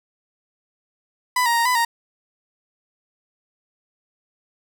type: tone with pitch steps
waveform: 30% pulse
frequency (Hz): 997 / 938 / 932 / 999 / 932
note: B5 / A#5 / A#5 / B5 / A#5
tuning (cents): +16 / +11 / -1 / +20 / -1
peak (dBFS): -14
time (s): 1.36-1.85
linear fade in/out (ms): 5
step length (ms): 98
effects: none